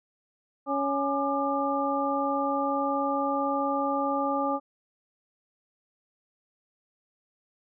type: harmonic tone with a mistuned harmonic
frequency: 278.5 Hz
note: C#4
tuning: 8 cents sharp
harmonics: 1 / 2 / 3 / 4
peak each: -30 / -30 / -30 / -30 dBFS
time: 0.66-4.6 s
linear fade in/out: 50 ms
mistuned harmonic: 4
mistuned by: +120 cents
effects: none